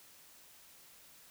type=silence; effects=white hiss -59 dBFS RMS until 1.3 s